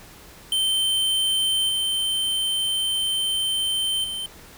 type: tone with level steps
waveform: square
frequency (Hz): 3103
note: G7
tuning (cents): -18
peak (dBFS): -20 / -22 / -28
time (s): 0.52-4.26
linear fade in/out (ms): 2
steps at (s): 1.69 / 4.04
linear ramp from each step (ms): 2
effects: pink hiss -46 dBFS RMS until 4.57 s